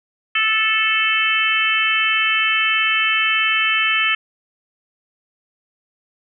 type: harmonic tone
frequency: 438.5 Hz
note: A4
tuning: 6 cents flat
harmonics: 3 / 4 / 5 / 6 / 7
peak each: -23 / -22 / -22 / -19 / -22 dBFS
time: 0.35-4.15 s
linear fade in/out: 5 ms
effects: none